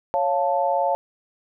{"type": "chord", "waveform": "sine", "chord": "Db augmented", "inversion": "none", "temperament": "equal", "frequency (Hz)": [554.4, 698.5, 880], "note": ["Db5", "F5", "A5"], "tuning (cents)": [0, 0, 0], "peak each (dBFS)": -23, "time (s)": [0.14, 0.95], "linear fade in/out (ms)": 0, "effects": []}